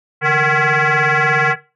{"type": "tone with frequency modulation", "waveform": "sine", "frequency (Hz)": 144.6, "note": "D3", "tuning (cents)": -27, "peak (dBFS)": -10, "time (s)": [0.21, 1.56], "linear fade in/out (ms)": 50, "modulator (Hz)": 306, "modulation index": 6.7, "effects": ["noise-tail reverb RT60 0.3 s tail -18 dB re dry", "tanh soft clip ceiling -8 dBFS"]}